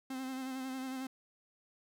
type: tone with vibrato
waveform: 45% pulse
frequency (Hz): 261.6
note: C4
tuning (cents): 0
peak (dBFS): -38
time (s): 0.1-1.07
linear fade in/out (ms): 5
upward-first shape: sine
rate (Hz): 11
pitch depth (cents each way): 31
effects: none